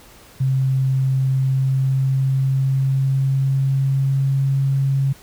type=tone with pitch glide; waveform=sine; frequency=132.6 to 136.33 Hz; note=C3 to C#3; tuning=+23 to -28 cents; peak=-15 dBFS; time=0.4-5.13 s; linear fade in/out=10 ms; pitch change=+49 cents; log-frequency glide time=1.24-4.56 s; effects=pink hiss -46 dBFS RMS until 5.22 s